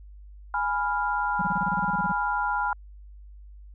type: chord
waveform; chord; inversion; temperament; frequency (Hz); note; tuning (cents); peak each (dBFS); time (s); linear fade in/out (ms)
sine; F diminished; first; equal; 830.6 / 987.8 / 1396.9; Ab5 / Cb6 / F6; 0 / 0 / 0; -28; 0.54-2.73; 2
type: tone bursts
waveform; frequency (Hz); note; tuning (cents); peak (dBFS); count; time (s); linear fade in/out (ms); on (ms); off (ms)
triangle; 182.2; F#3; -26; -25; 14; 1.39-2.121; 5; 29; 25
effects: added 50 Hz sine -43 dBFS peak until 3.74 s